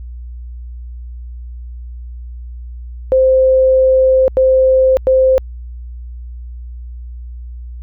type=tone bursts at uneven times; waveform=sine; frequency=522 Hz; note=C5; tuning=4 cents flat; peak=-7 dBFS; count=3; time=3.12-4.28 / 4.37-4.97 / 5.07-5.38 s; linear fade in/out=0 ms; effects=added 60 Hz sine -26 dBFS peak until 7.82 s